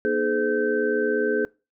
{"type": "tone cluster", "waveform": "sine", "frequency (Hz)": [240.2, 308.5, 423.6, 512, 1544], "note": ["B3", "D#4", "G#4", "C5", "G6"], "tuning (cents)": [-48, -15, 34, -38, -27], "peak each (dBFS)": [-30, -30, -22, -28, -28], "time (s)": [0.05, 1.45], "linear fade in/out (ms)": 0, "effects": ["noise-tail reverb RT60 0.3 s tail -24 dB re dry"]}